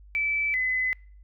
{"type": "tone pair in turn", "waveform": "sine", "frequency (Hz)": [2313, 2022], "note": ["D7", "B6"], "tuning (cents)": [-27, 40], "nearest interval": "major second", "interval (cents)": 233, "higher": "first", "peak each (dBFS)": [-23, -23], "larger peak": "neither", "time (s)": [[0.15, 0.54], [0.54, 0.93]], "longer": "neither", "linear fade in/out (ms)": 0, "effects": ["noise-tail reverb RT60 0.5 s tail -26 dB re dry", "added 50 Hz sine -47 dBFS peak until 1.23 s"]}